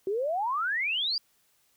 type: exponential sweep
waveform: sine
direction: up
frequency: 371.3 to 4900 Hz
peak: -26 dBFS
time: 0.07-1.18 s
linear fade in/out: 2 ms
effects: white hiss -68 dBFS RMS until 1.76 s